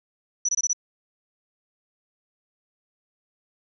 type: tone bursts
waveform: sine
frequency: 5920 Hz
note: F#8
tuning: in tune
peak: -20 dBFS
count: 5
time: 0.45-0.732 s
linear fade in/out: 5 ms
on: 38 ms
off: 23 ms
effects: none